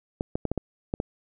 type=clicks; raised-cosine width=2 ms; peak=-13 dBFS; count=7; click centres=0.209 / 0.355 / 0.453 / 0.516 / 0.577 / 0.939 / 1.001 s; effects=none